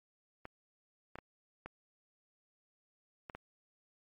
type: clicks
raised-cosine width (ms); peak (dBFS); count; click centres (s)
0.5; -29; 6; 0.454 / 1.156 / 1.187 / 1.66 / 3.298 / 3.35
effects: MP3 48 kbps